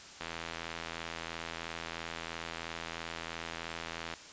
click train, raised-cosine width 0.3 ms, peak -22 dBFS, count 327, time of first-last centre 0.21-4.138 s, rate 83 Hz, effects white hiss -50 dBFS RMS until 4.32 s + resampled to 16000 Hz

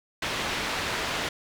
white low-pass noise, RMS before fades -30 dBFS, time 0.22-1.29 s, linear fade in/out 5 ms, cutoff 3100 Hz, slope 12 dB/octave, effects none

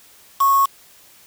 sine tone with quantisation, 1099 Hz, C#6, 15 cents flat, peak -12 dBFS, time 0.4-0.66 s, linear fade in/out 10 ms, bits 4, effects white hiss -49 dBFS RMS until 1.26 s

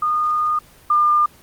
sine tone pair in turn, 1224 / 1202.3 Hz, D#6 / D6, -29 / +40 cents, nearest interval unison, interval 31 cents, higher first, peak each -16 / -12 dBFS, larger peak second, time 0.02-0.59 / 0.9-1.26 s, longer first, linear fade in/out 5 ms, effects pink hiss -48 dBFS RMS until 1.42 s + Opus 24 kbps

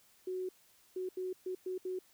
sine tone bursts at uneven times, 370 Hz, F#4, in tune, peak -35 dBFS, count 6, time 0.27-0.49 / 0.96-1.09 / 1.17-1.33 / 1.46-1.55 / 1.66-1.78 / 1.85-1.99 s, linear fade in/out 5 ms, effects white hiss -66 dBFS RMS until 2.13 s

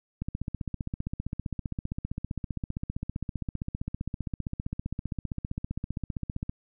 click train, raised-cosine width 5 ms, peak -19 dBFS, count 97, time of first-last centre 0.22-6.495 s, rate 15.3 Hz, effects none

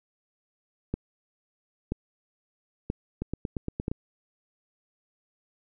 two click trains, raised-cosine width 3 ms, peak -17 / -15 dBFS, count 7 / 4, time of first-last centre 3.22-3.915 / 0.94-3.881 s, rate 8.63 / 1.02 Hz, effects none

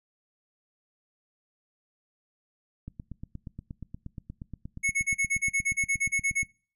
click train, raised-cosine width 5 ms, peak -26 dBFS, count 31, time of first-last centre 2.88-6.43 s, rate 8.45 Hz
square tone bursts, 2198 Hz, C#7, 15 cents flat, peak -24 dBFS, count 14, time 4.83-6.435 s, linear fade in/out 20 ms, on 84 ms, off 33 ms
effects noise-tail reverb RT60 0.4 s tail -23 dB re dry + resampled to 32000 Hz

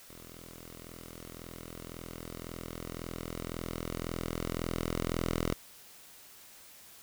5% pulse tone with level ramp, 41.88 Hz, E1, 28 cents sharp, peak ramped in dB -39 to -18 dBFS, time 0.08-5.54 s, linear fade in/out 10 ms, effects white hiss -54 dBFS RMS until 7.02 s

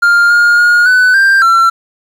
triangle tone with pitch steps, 1402 / 1419 / 1431 / 1499 / 1583 / 1353 Hz, F6 / F6 / F6 / F#6 / G6 / E6, +6 / +27 / +42 / +22 / +17 / +45 cents, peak -3 dBFS, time 0.02-1.7 s, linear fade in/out 10 ms, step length 280 ms, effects 7-bit

